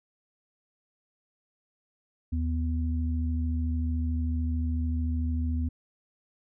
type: tone pair together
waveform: sine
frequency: 77.78 / 246.9 Hz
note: D#2 / B3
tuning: 0 / 0 cents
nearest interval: octave + minor sixth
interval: 2000 cents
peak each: -26 / -33 dBFS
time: 2.32-5.69 s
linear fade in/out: 10 ms
effects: none